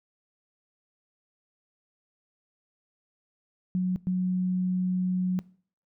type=tone bursts at uneven times; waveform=sine; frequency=183.2 Hz; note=F#3; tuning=17 cents flat; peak=-23 dBFS; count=2; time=3.75-3.96 / 4.07-5.39 s; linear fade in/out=0 ms; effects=noise-tail reverb RT60 0.5 s tail -22 dB re dry